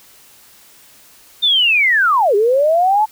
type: linear two-way sweep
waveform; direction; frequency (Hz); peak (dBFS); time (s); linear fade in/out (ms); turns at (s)
sine; down then up; 3647 to 392 to 881; -10; 1.42-3.06; 20; 2.35
effects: white hiss -46 dBFS RMS until 3.11 s